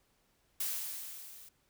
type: noise with level ramp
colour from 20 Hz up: blue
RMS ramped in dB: -34 to -54 dBFS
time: 0.6-1.49 s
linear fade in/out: 5 ms
effects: pink hiss -73 dBFS RMS until 1.69 s